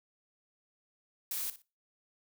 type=noise with echo; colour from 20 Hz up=blue; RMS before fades=-36 dBFS; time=1.31-1.5 s; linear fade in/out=2 ms; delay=60 ms; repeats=2; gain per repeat=-14 dB; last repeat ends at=1.62 s; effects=noise-tail reverb RT60 0.3 s tail -21 dB re dry